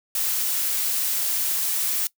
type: noise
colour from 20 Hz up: blue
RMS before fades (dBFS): -24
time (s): 0.15-2.07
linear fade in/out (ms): 2
effects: noise-tail reverb RT60 0.1 s tail -21 dB re dry